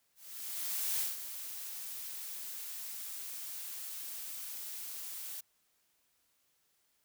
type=noise with ADSR envelope; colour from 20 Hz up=blue; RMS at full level=-33 dBFS; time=0.15-5.41 s; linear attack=850 ms; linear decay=160 ms; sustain=-10 dB; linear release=9 ms; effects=white hiss -75 dBFS RMS until 7.04 s